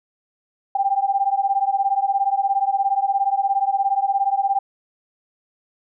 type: beating tone pair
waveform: sine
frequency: 781 / 798 Hz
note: G5 / G5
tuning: -7 / +31 cents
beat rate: 17 Hz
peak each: -20 dBFS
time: 0.75-4.59 s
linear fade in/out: 5 ms
effects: none